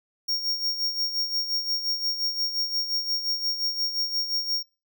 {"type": "tone with tremolo", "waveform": "square", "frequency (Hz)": 5550, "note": "F8", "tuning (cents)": -12, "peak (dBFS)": -23, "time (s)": [0.28, 4.63], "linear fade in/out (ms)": 10, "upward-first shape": "sine", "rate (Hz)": 5.7, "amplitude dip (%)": 65, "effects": ["noise-tail reverb RT60 0.3 s tail -23 dB re dry"]}